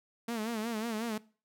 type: tone with vibrato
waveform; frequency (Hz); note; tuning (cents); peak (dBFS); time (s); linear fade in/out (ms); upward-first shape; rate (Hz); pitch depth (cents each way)
sawtooth; 224.4; A3; +34; -29; 0.28-1.18; 5; sine; 5.5; 97
effects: noise-tail reverb RT60 0.4 s tail -21 dB re dry